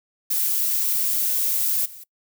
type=noise with level steps; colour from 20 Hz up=violet; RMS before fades=-22 / -41 dBFS; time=0.3-2.04 s; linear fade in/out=10 ms; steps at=1.85 s; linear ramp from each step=10 ms; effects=noise-tail reverb RT60 0.1 s tail -23 dB re dry